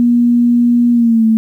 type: tone with pitch glide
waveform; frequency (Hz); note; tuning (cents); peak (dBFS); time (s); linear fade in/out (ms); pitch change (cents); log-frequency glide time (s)
sine; 239.6 to 222.3; A#3 to A3; +48 to +18; -7; 0-1.37; 0; -130; 0.92-1.25
effects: 8-bit